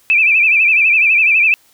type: tone with vibrato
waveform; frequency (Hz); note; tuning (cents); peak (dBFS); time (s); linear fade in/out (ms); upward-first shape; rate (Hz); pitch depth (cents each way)
sine; 2488; D#7; -1; -8; 0.1-1.54; 0; sine; 12; 110
effects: white hiss -52 dBFS RMS until 1.73 s